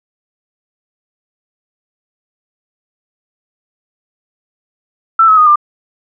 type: tone with pitch steps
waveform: sine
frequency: 1331 / 1283.4 / 1237.6 / 1193.3 Hz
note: E6 / E6 / D#6 / D6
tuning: +16 / -47 / -10 / +27 cents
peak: -4 dBFS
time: 5.19-5.558 s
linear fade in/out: 5 ms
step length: 92 ms
effects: none